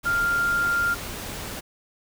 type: tone in noise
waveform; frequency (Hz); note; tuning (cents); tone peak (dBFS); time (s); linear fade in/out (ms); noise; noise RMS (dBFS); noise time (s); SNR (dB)
sine; 1396.9; F6; 0; -20; 0.05-0.95; 20; pink; -34; 0.03-1.61; +11
effects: none